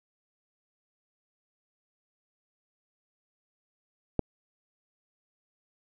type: click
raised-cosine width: 2 ms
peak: -11 dBFS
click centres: 4.193 s
effects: none